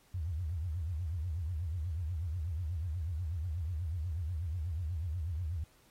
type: tone with vibrato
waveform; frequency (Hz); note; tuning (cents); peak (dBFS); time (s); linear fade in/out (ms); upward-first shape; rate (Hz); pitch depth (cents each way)
sine; 83.2; E2; +17; -33; 0.14-5.64; 5; triangle; 8.2; 250
effects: pink hiss -66 dBFS RMS until 5.9 s + AAC 48 kbps